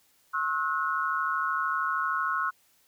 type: tone cluster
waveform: sine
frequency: 1082 / 1300 / 1453 Hz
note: C#6 / E6 / F#6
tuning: -42 / -24 / -32 cents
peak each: -30 dBFS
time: 0.33-2.51 s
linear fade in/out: 20 ms
effects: white hiss -65 dBFS RMS until 2.87 s